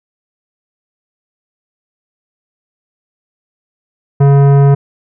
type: tone with tanh clipping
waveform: sine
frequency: 140 Hz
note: C#3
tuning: 18 cents sharp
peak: -6 dBFS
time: 4.2-4.75 s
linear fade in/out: 10 ms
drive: 15 dB
effects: none